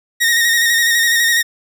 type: tone with vibrato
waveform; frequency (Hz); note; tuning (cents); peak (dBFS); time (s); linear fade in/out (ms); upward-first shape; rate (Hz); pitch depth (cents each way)
sawtooth; 1864.7; A#6; 0; -8; 0.2-1.43; 20; square; 12; 30
effects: none